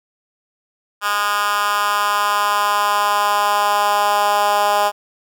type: tone with high-pass filter sweep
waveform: 10% pulse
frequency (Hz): 205.4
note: G#3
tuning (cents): -19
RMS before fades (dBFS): -17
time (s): 1.01-4.92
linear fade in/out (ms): 50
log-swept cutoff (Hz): 1300 to 740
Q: 2.4
effects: none